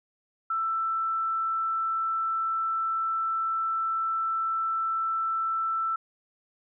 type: tone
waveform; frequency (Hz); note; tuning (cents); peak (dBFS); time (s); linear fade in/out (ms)
sine; 1329; E6; +14; -25; 0.5-5.96; 5
effects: none